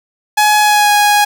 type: tone with pitch glide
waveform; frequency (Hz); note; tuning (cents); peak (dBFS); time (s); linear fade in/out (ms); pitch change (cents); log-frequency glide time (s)
sawtooth; 843 to 828; G#5 to G#5; +26 to -5; -4; 0.37-1.25; 10; -31; 0.6-0.91
effects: none